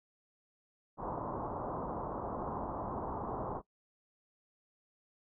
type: low-pass noise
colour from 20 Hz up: white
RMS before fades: -39 dBFS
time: 0.97-3.62 s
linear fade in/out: 50 ms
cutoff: 1100 Hz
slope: 48 dB/octave
effects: noise-tail reverb RT60 0.1 s tail -19 dB re dry